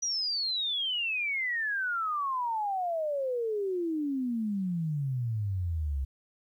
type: exponential sweep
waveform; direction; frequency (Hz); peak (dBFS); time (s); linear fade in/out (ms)
sine; down; 5880 to 65.41; -28; 0.02-6.05; 10
effects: 11-bit